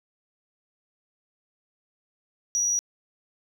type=tone; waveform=sine; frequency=5800 Hz; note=F#8; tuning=35 cents flat; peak=-20 dBFS; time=2.55-2.79 s; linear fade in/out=0 ms; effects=tanh soft clip ceiling -19 dBFS + 9-bit